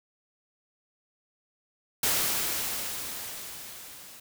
white noise with level ramp, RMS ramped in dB -25 to -48 dBFS, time 2.03-4.2 s, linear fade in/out 5 ms, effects none

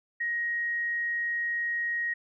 sine tone, 1883 Hz, A#6, 17 cents sharp, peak -27 dBFS, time 0.2-2.14 s, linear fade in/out 10 ms, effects none

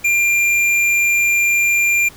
triangle tone with hard clipping, 2387 Hz, D7, 28 cents sharp, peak -14 dBFS, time 0.04-2.09 s, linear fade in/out 10 ms, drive 14 dB, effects pink hiss -42 dBFS RMS until 2.16 s

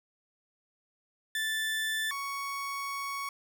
30% pulse tone pair in turn, 1760 / 1113.5 Hz, A6 / C#6, 0 / +7 cents, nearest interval minor sixth, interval 793 cents, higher first, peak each -27 / -31 dBFS, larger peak first, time 1.35-2.11 / 2.11-3.29 s, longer second, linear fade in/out 2 ms, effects none

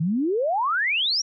sine exponential sweep, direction up, 149.4 to 5830 Hz, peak -20 dBFS, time 0-1.22 s, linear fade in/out 10 ms, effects none

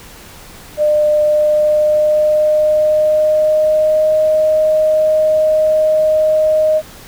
sine tone with pitch glide, 602 to 621.1 Hz, D5 to D#5, +43 to -3 cents, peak -9 dBFS, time 0.77-6.82 s, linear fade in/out 50 ms, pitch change +54 cents, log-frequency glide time 1.18-4.23 s, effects pink hiss -37 dBFS RMS until 7.07 s

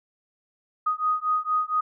sine beating tone pair, 1244.5 / 1248.8 Hz, D#6 / D#6, 0 / +6 cents, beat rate 4.3 Hz, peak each -25 dBFS, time 0.86-1.81 s, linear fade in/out 10 ms, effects none

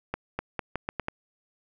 accelerating click train, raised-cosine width 0.5 ms, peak -14 dBFS, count 7, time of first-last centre 0.14-1.084 s, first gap 250 ms, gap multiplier 0.81, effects none

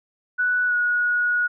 sine tone with pitch glide, 1480 to 1454.6 Hz, F#6 to F#6, 0 to -30 cents, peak -18 dBFS, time 0.38-1.48 s, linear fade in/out 20 ms, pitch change -30 cents, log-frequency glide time 0.66-0.75 s, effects none

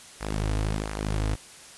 sawtooth tone with flanger, 52.5 Hz, G#1, 19 cents sharp, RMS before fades -28 dBFS, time 0.2-1.36 s, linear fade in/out 20 ms, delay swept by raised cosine 0.24 to 5.34 ms, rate 1.4 Hz, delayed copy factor -0.6, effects white hiss -47 dBFS RMS until 1.77 s + resampled to 24000 Hz

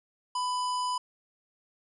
harmonic tone, 997 Hz, B5, 16 cents sharp, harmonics 1 / 3 / 5 / 7 / 9 / 10, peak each -28 / -41 / -39 / -46 / -49 / -51 dBFS, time 0.35-0.98 s, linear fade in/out 5 ms, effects none

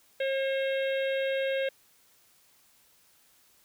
harmonic tone, 538 Hz, C5, 48 cents sharp, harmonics 1 / 3 / 4 / 5 / 6 / 7, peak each -27 / -37 / -39 / -41 / -43 / -44 dBFS, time 0.2-1.69 s, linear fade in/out 5 ms, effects white hiss -63 dBFS RMS until 3.64 s

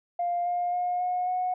sine tone with pitch steps, 700 / 707.7 / 715.5 / 723.4 / 731.4 Hz, F5 / F5 / F5 / F#5 / F#5, +4 / +23 / +42 / -39 / -20 cents, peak -24 dBFS, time 0.19-1.54 s, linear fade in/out 5 ms, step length 270 ms, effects tanh soft clip ceiling -20 dBFS

